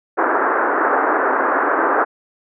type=band-pass noise; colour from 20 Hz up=white; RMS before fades=-17 dBFS; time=0.17-2.05 s; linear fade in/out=20 ms; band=280 to 1600 Hz; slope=48 dB/octave; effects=none